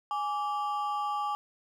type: ring-modulated tone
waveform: triangle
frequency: 997 Hz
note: B5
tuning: 16 cents sharp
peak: -24 dBFS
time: 0.11-1.35 s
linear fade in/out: 0 ms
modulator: 167 Hz
effects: none